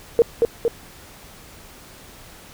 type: tone with echo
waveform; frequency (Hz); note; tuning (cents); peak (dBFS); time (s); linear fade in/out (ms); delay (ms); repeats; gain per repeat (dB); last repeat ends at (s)
sine; 466.2; A#4; 0; -9; 0.19-0.22; 0; 230; 2; -3; 0.68
effects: pink hiss -44 dBFS RMS until 2.53 s